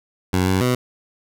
15% pulse tone with pitch steps, 92.1 / 94.1 / 125 Hz, F#2 / F#2 / B2, -7 / +30 / +21 cents, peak -10 dBFS, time 0.33-0.75 s, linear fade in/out 5 ms, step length 140 ms, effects none

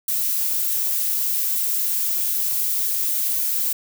violet noise, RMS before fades -22 dBFS, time 0.08-3.73 s, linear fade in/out 5 ms, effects none

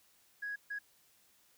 sine tone bursts at uneven times, 1661.2 Hz, G#6, in tune, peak -36 dBFS, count 2, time 0.42-0.56 / 0.7-0.79 s, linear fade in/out 10 ms, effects tanh soft clip ceiling -32 dBFS + white hiss -68 dBFS RMS until 1.57 s

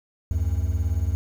triangle beating tone pair, 72.3 / 90.3 Hz, D2 / F#2, -27 / -42 cents, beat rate 18 Hz, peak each -22 dBFS, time 0.31-1.15 s, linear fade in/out 0 ms, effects 8-bit

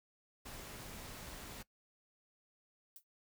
pink noise, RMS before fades -49 dBFS, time 0.45-1.63 s, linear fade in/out 10 ms
violet noise with exponential decay, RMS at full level -48 dBFS, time 2.96-3.04 s, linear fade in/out 2 ms, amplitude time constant 16 ms
effects noise-tail reverb RT60 0.1 s tail -20 dB re dry

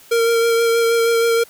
square tone with vibrato, 462 Hz, A#4, 16 cents flat, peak -14 dBFS, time 0.11-1.44 s, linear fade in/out 10 ms, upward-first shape sine, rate 6.3 Hz, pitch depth 15 cents each way, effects white hiss -46 dBFS RMS until 1.49 s

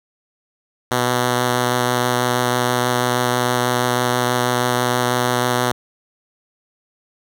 5% pulse tone with vibrato, 123.47 Hz, B2, in tune, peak -5 dBFS, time 0.91-5.72 s, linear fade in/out 5 ms, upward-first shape sine, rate 6.2 Hz, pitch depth 11 cents each way, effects none

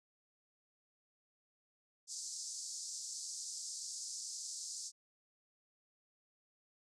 white band-pass noise, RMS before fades -45 dBFS, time 2.07-4.92 s, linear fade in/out 50 ms, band 4700 to 8200 Hz, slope 48 dB/octave, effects none

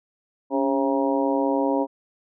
harmonic tone with a mistuned harmonic, 135.2 Hz, C#3, 43 cents flat, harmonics 2 / 3 / 4 / 5 / 6 / 7, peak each -23 / -28 / -25 / -30 / -32 / -28 dBFS, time 0.5-1.87 s, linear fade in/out 50 ms, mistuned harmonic 2, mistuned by +59 cents, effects none

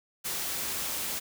white noise, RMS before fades -33 dBFS, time 0.24-1.2 s, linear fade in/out 20 ms, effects none

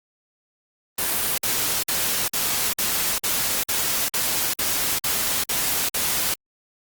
white noise bursts, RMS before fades -23 dBFS, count 12, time 0.98-6.341 s, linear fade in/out 5 ms, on 400 ms, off 51 ms, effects Opus 32 kbps

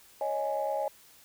sine chord, C# suspended second, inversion none, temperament just, 554.4 / 623.7 / 831.5 Hz, C#5 / D#5 / G#5, 0 / +4 / +2 cents, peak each -32 dBFS, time 0.21-0.88 s, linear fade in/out 2 ms, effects tanh soft clip ceiling -20 dBFS + white hiss -57 dBFS RMS until 1.24 s

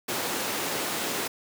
pink high-pass noise, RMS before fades -30 dBFS, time 0.08-1.28 s, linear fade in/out 10 ms, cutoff 260 Hz, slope 12 dB/octave, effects none

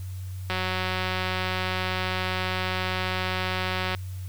click train, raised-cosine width 0.3 ms, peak -12 dBFS, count 639, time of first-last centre 0.5-3.949 s, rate 185 Hz, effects added 93 Hz sine -32 dBFS peak until 4.28 s + white hiss -52 dBFS RMS until 4.28 s

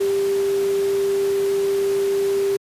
sine tone in noise, 395 Hz, G4, 13 cents sharp, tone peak -17 dBFS, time 0-2.57 s, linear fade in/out 10 ms, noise pink, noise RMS -34 dBFS, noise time 0-2.57 s, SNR +14 dB, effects high-pass 150 Hz 12 dB/octave + resampled to 32000 Hz

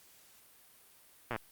slowing click train, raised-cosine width 0.5 ms, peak -20 dBFS, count 7, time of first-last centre 1.31-1.362 s, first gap 8 ms, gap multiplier 1.03, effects white hiss -61 dBFS RMS until 1.51 s + Opus 48 kbps

